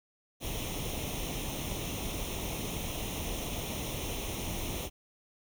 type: noise with comb filter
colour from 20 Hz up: pink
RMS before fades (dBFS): -36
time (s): 0.4-4.9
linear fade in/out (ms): 50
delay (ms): 0.32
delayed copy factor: +0.75
effects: none